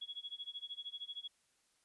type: tone with tremolo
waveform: sine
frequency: 3350 Hz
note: G#7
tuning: 14 cents sharp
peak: -40 dBFS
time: 0.01-1.28 s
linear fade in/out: 10 ms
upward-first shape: sine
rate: 13 Hz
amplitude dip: 95%
effects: white hiss -75 dBFS RMS until 1.84 s + resampled to 24000 Hz